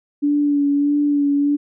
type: tone with vibrato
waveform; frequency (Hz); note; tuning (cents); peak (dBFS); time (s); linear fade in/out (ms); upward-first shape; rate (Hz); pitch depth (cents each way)
sine; 288; D4; -34; -14; 0.22-1.57; 20; sine; 1.6; 23
effects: none